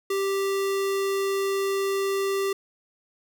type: tone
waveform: square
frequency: 392 Hz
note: G4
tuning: in tune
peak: -24 dBFS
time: 0.1-2.53 s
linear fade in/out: 5 ms
effects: none